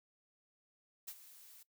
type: noise with ADSR envelope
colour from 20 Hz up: blue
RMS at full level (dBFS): -44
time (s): 1.07-1.63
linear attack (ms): 13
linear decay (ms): 54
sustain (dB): -14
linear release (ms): 5
effects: noise-tail reverb RT60 0.1 s tail -18 dB re dry